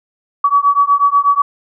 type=beating tone pair; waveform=sine; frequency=1134 / 1142.2 Hz; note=C#6 / D6; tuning=+39 / -49 cents; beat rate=8.2 Hz; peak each=-12 dBFS; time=0.44-1.42 s; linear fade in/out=5 ms; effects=none